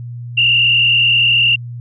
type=tone with frequency modulation; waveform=sine; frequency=2794 Hz; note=F7; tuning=in tune; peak=-9 dBFS; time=0.37-1.56 s; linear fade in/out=10 ms; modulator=39.5 Hz; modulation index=2; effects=added 120 Hz sine -25 dBFS peak until 1.8 s